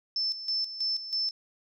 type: tone with tremolo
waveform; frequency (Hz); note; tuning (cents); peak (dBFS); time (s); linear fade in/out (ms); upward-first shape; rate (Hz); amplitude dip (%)
sine; 5290; E8; +5; -26; 0.16-1.31; 2; square; 3.1; 70
effects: none